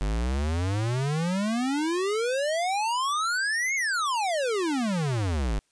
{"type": "exponential two-way sweep", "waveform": "square", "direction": "up then down", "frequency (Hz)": [48, 2219, 48], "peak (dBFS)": -25, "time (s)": [0.01, 5.59], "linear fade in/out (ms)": 0, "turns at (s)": 3.75, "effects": ["white hiss -70 dBFS RMS until 5.71 s", "resampled to 22050 Hz"]}